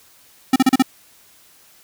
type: tone bursts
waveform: square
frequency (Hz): 261.6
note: C4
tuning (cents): 0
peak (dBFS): -10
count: 5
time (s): 0.53-0.824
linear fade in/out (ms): 5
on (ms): 30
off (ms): 36
effects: white hiss -51 dBFS RMS until 1.83 s